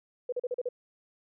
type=tone bursts; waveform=sine; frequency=493.9 Hz; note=B4; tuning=in tune; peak=-28 dBFS; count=6; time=0.29-0.689 s; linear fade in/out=5 ms; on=34 ms; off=39 ms; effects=none